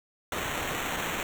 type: noise with sample-and-hold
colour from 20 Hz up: violet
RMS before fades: -32 dBFS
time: 0.32-1.23 s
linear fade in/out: 2 ms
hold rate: 4900 Hz
effects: none